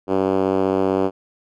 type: tone with band-pass filter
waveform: 5% pulse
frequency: 95.5 Hz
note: G2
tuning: 45 cents flat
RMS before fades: -19 dBFS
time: 0.07-1.11 s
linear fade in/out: 50 ms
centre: 360 Hz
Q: 1.4
effects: none